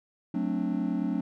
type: chord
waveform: triangle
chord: D dominant seventh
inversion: first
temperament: just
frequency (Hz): 183.54 / 220.2 / 264.3 / 293.7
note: F#3 / A3 / C4 / D4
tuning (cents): -14 / +2 / +18 / 0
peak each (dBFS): -30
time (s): 0.34-1.21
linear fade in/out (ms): 5
effects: none